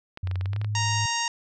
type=clicks; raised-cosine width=0.3 ms; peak=-22 dBFS; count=10; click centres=0.174 / 0.273 / 0.313 / 0.357 / 0.411 / 0.458 / 0.533 / 0.563 / 0.615 / 0.646 s
type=tone with pitch glide; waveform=sine; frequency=92.5 to 105.03 Hz; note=F#2 to G#2; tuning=0 to +20 cents; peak=-25 dBFS; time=0.23-1.06 s; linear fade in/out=5 ms; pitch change=+220 cents; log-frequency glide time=0.41-0.59 s
type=harmonic tone; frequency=932.3 Hz; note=A#5; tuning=in tune; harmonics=1 / 2 / 3 / 4 / 5 / 6 / 7 / 8 / 9; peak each=-29 / -32 / -32 / -36 / -36 / -33 / -33 / -42 / -46 dBFS; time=0.75-1.28 s; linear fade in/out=2 ms
effects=none